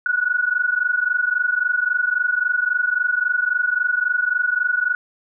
sine tone pair together, 1456.3 / 1480 Hz, F#6 / F#6, -28 / 0 cents, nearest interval unison, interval 28 cents, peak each -20 dBFS, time 0.06-4.95 s, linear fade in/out 2 ms, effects none

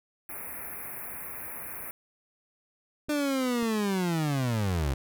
white band-stop noise, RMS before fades -39 dBFS, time 0.29-1.91 s, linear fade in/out 2 ms, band 2500 to 10000 Hz, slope 96 dB/octave
clicks, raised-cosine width 3 ms, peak -32 dBFS, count 2, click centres 3.086 / 3.627 s
30% pulse linear sweep, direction down, 300.8 to 62.8 Hz, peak -23 dBFS, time 3.09-4.94 s, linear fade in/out 5 ms
effects none

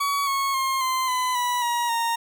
40% pulse tone with pitch steps, 1130 / 1098.5 / 1067.8 / 1038 / 1009 / 980.9 / 953.5 / 926.9 Hz, C#6 / C#6 / C6 / C6 / B5 / B5 / A#5 / A#5, +33 / -16 / +35 / -14 / +37 / -12 / +39 / -10 cents, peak -21 dBFS, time 0-2.16 s, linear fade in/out 10 ms, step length 270 ms, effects none

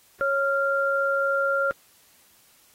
sine tone pair together, 551 / 1388.4 Hz, C#5 / F6, -11 / -11 cents, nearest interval octave + major third, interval 1600 cents, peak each -24 / -23 dBFS, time 0.21-1.71 s, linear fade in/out 0 ms, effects white hiss -58 dBFS RMS until 2.74 s + AAC 48 kbps

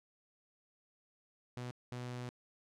sawtooth tone bursts at uneven times, 123.47 Hz, B2, in tune, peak -37 dBFS, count 2, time 1.57-1.71 / 1.92-2.29 s, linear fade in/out 0 ms, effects low-pass 8000 Hz 12 dB/octave

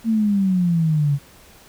sine exponential sweep, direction down, 230 to 138.59 Hz, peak -15 dBFS, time 0.04-1.19 s, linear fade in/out 50 ms, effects pink hiss -48 dBFS RMS until 1.68 s

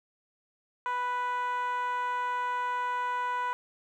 10% pulse tone with band-pass filter, 493.9 Hz, B4, in tune, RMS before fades -31 dBFS, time 0.86-3.53 s, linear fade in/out 0 ms, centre 1100 Hz, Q 5.8, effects none

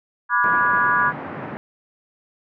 sine chord, G# half-diminished seventh, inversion first, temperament equal with one note detuned, 987.8 / 1174.7 / 1444.5 / 1661.2 Hz, B5 / D6 / F#6 / G#6, 0 / 0 / -42 / 0 cents, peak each -21 dBFS, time 0.29-1.13 s, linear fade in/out 50 ms
pink band-pass noise, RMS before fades -32 dBFS, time 0.44-1.57 s, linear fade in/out 0 ms, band 130 to 1800 Hz, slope 24 dB/octave
effects none

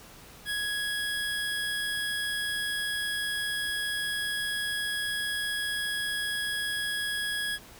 25% pulse tone, 1665 Hz, G#6, 4 cents sharp, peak -25 dBFS, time 0.45-7.59 s, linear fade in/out 50 ms, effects pink hiss -50 dBFS RMS until 7.79 s

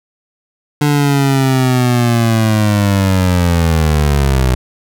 25% pulse linear sweep, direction down, 148.2 to 61.9 Hz, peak -6 dBFS, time 0.81-4.55 s, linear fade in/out 5 ms, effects none

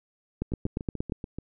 two click trains, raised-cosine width 3 ms, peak -15 / -22 dBFS, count 7 / 7, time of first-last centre 0.42-1.122 / 0.52-1.386 s, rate 8.55 / 6.93 Hz, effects none

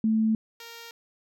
sine / 5% pulse tone pair in turn, 220.1 / 464 Hz, A3 / A#4, +1 / -8 cents, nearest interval octave + minor second, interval 1291 cents, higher second, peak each -20 / -30 dBFS, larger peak first, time 0.04-0.35 / 0.6-0.91 s, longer neither, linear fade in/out 2 ms, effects none

